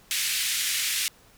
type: band-pass noise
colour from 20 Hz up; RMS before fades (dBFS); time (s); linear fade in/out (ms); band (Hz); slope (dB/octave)
pink; -27; 0.11-1.08; 0; 2100 to 14000; 24
effects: pink hiss -56 dBFS RMS until 1.37 s